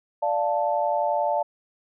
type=chord; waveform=sine; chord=D minor; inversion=none; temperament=equal; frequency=587.3 / 698.5 / 880 Hz; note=D5 / F5 / A5; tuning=0 / 0 / 0 cents; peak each=-25 / -26 / -25 dBFS; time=0.22-1.43 s; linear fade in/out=10 ms; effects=none